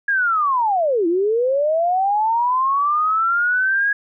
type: linear two-way sweep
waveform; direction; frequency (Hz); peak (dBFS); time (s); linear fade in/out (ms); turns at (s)
sine; down then up; 1664 to 325.4 to 1664; -15; 0.08-3.93; 5; 1.07
effects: none